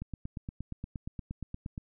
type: click train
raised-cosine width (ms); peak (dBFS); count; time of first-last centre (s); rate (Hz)
5; -25; 16; 0.02-1.778; 8.53
effects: none